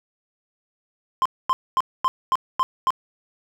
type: tone bursts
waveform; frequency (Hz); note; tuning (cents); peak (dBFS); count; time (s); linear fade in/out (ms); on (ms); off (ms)
triangle; 1046.5; C6; 0; -14; 7; 1.22-2.905; 0; 35; 240
effects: none